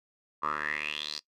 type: tone with band-pass filter sweep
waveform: 10% pulse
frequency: 75.3 Hz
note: D2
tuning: 44 cents sharp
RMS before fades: -34 dBFS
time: 0.42-1.2 s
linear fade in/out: 20 ms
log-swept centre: 1100 to 4900 Hz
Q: 6.9
effects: noise-tail reverb RT60 0.1 s tail -20 dB re dry